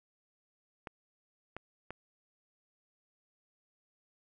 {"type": "clicks", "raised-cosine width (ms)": 0.5, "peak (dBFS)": -26, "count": 3, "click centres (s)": [0.872, 1.566, 1.906], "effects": []}